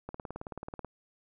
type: click train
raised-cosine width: 1 ms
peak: -25 dBFS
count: 15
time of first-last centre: 0.09-0.847 s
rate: 18.5 Hz
effects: none